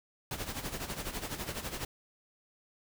pink noise with tremolo, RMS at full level -36 dBFS, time 0.31-1.85 s, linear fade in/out 2 ms, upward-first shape sine, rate 12 Hz, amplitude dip 70%, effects none

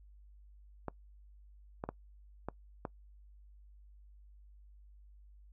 clicks, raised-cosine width 1 ms, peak -23 dBFS, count 5, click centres 0.883 / 1.839 / 1.89 / 2.486 / 2.852 s, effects noise-tail reverb RT60 0.1 s tail -23 dB re dry + added 50 Hz sine -55 dBFS peak until 5.52 s

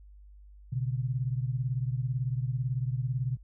sine beating tone pair, 123.2 / 141.2 Hz, B2 / C#3, -4 / +32 cents, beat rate 18 Hz, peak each -29 / -33 dBFS, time 0.72-3.37 s, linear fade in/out 10 ms, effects added 50 Hz sine -49 dBFS peak until 3.43 s

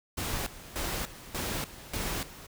pink noise with tremolo, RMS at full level -33 dBFS, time 0.17-2.47 s, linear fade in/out 10 ms, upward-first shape square, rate 1.7 Hz, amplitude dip 80%, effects none

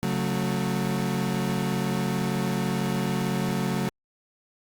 35% pulse tone cluster, 136.9 / 183.2 / 221.2 Hz, C#3 / F#3 / A3, -21 / -17 / +9 cents, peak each -28 / -26 / -28 dBFS, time 0.03-3.89 s, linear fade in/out 0 ms, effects Opus 48 kbps

